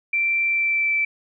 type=tone with pitch glide; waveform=sine; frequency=2349 to 2326 Hz; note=D7 to D7; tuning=0 to -17 cents; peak=-18 dBFS; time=0.13-1.05 s; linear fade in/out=5 ms; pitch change=-17 cents; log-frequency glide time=0.45-0.93 s; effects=none